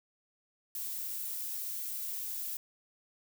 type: noise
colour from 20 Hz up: violet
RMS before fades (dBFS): -38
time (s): 0.75-2.57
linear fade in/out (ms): 2
effects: none